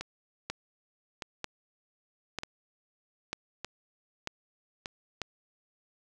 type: two click trains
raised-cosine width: 0.2 ms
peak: -19 / -16 dBFS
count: 5 / 6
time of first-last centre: 0.01-4.858 / 0.5-5.217 s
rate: 0.825 / 1.06 Hz
effects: none